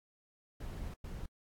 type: noise bursts at uneven times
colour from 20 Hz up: brown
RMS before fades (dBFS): -42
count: 2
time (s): 0.6-0.94 / 1.04-1.26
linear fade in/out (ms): 5
effects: AAC 64 kbps